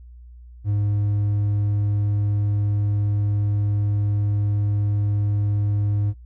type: tone with hard clipping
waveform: sine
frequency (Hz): 102.8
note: G#2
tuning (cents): -17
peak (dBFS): -20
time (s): 0.64-6.14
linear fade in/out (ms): 50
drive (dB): 3
effects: noise-tail reverb RT60 0.1 s tail -18 dB re dry + added 60 Hz sine -40 dBFS peak until 6.25 s